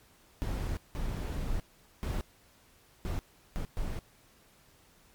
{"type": "noise bursts at uneven times", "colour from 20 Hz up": "brown", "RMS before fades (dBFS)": -33, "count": 6, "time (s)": [[0.42, 0.77], [0.95, 1.6], [2.03, 2.21], [3.05, 3.19], [3.56, 3.65], [3.77, 3.99]], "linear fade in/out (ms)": 0, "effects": ["pink hiss -62 dBFS RMS until 5.14 s", "MP3 96 kbps"]}